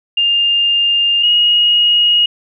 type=tone pair in turn; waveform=sine; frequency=2808 / 2879 Hz; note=F7 / F#7; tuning=+9 / -48 cents; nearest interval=unison; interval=43 cents; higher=second; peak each=-10 / -8 dBFS; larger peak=second; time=0.17-1.23 / 1.23-2.26 s; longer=first; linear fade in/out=5 ms; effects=none